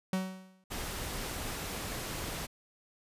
45% pulse tone with exponential decay, 187.8 Hz, F#3, 26 cents sharp, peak -27 dBFS, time 0.13-0.64 s, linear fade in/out 2 ms, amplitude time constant 110 ms
pink noise, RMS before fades -38 dBFS, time 0.7-2.47 s, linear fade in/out 20 ms
effects resampled to 32000 Hz

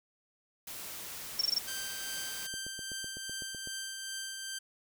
white noise, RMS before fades -43 dBFS, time 0.67-2.47 s, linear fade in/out 5 ms
sine tone bursts, 5480 Hz, F8, 34 cents flat, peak -25 dBFS, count 5, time 1.39-1.585 s, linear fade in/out 5 ms, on 23 ms, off 20 ms
10% pulse tone with tremolo, 1568 Hz, G6, in tune, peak -28 dBFS, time 1.67-4.59 s, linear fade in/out 10 ms, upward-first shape triangle, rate 2.5 Hz, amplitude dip 35%
click train, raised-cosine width 2 ms, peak -34 dBFS, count 10, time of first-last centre 2.54-3.674 s, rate 7.94 Hz
effects none

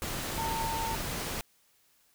sine tone in noise, 900 Hz, A5, 39 cents sharp, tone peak -32 dBFS, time 0.38-0.95 s, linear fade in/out 0 ms, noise pink, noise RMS -35 dBFS, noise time 0.02-1.41 s, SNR 0 dB, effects white hiss -67 dBFS RMS until 2.14 s

